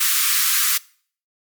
white high-pass noise, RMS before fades -18 dBFS, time 0-0.78 s, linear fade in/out 10 ms, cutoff 1100 Hz, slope 96 dB/octave, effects noise-tail reverb RT60 0.5 s tail -23 dB re dry + MP3 96 kbps

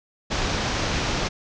pink low-pass noise, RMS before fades -25 dBFS, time 0.3-1.29 s, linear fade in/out 20 ms, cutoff 6500 Hz, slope 48 dB/octave, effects none

